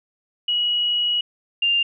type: tone pair in turn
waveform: sine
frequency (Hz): 2912 / 2796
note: F#7 / F7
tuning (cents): -28 / +1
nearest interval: minor second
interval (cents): 71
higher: first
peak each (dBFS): -18 / -16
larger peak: second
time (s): 0.48-1.21 / 1.62-1.83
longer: first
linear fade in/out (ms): 5
effects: none